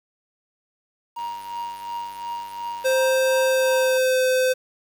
triangle tone with tremolo, 944 Hz, A#5, 22 cents sharp, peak -24 dBFS, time 1.16-3.98 s, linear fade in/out 10 ms, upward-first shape triangle, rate 2.8 Hz, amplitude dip 70%
click train, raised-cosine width 0.2 ms, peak -27 dBFS, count 171, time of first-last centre 1.19-2.921 s, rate 98.2 Hz
square tone with pitch glide, 523.3 to 513.4 Hz, C5 to C5, 0 to -33 cents, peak -18 dBFS, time 2.84-4.54 s, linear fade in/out 20 ms, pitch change -33 cents, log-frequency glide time 3.47-4.24 s
effects 8-bit

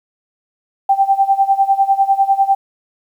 sine tone with tremolo, 784 Hz, G5, in tune, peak -7 dBFS, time 0.89-2.55 s, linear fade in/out 5 ms, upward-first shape sine, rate 10 Hz, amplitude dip 85%, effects 8-bit

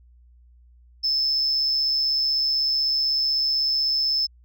sine tone with amplitude modulation, 5250 Hz, E8, 8 cents flat, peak -16 dBFS, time 1.03-4.27 s, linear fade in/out 20 ms, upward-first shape sine, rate 136 Hz, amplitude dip 40%, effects tanh soft clip ceiling -17 dBFS + added 60 Hz sine -50 dBFS peak until 4.44 s

